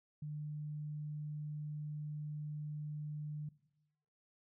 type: tone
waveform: sine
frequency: 150 Hz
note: D3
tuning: 37 cents sharp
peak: -40 dBFS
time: 0.22-3.49 s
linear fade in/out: 5 ms
effects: noise-tail reverb RT60 0.9 s tail -19 dB re dry